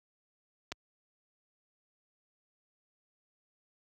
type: clicks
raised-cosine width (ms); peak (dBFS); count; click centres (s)
0.2; -21; 2; 0.719 / 0.722
effects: high-pass 60 Hz 12 dB/octave